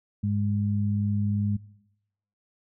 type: tone pair together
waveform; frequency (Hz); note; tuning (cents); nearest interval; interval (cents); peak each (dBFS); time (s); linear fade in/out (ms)
sine; 102.6 / 205.2; G#2 / G#3; -21 / -21; octave; 1200; -25 / -27; 0.23-1.57; 10
effects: noise-tail reverb RT60 0.9 s tail -22 dB re dry